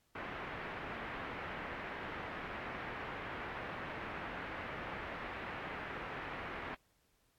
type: low-pass noise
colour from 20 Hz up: white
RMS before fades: -44 dBFS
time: 0.15-6.75 s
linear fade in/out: 5 ms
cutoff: 2100 Hz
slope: 24 dB/octave
effects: pink hiss -75 dBFS RMS until 7.38 s + AAC 64 kbps